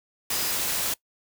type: tone in noise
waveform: sine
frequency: 4978 Hz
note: D#8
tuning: in tune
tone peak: -34 dBFS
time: 0.32-0.52 s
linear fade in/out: 5 ms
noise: white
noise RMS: -27 dBFS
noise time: 0.3-0.94 s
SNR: -10 dB
effects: noise-tail reverb RT60 0.1 s tail -22 dB re dry